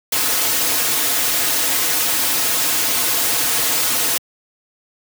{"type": "noise with comb filter", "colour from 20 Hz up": "white", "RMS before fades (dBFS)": -18, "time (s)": [0.12, 4.18], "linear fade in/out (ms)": 5, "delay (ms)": 5.1, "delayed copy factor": -1, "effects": ["high-pass 150 Hz 12 dB/octave"]}